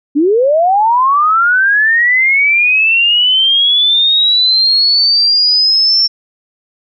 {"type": "linear sweep", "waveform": "sine", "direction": "up", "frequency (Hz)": [271.6, 5440], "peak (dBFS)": -7, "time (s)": [0.15, 6.08], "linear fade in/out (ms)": 20, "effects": []}